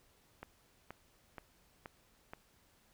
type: click train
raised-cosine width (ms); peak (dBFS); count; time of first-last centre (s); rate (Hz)
0.5; -30; 5; 0.43-2.335; 2.1
effects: pink hiss -69 dBFS RMS until 2.93 s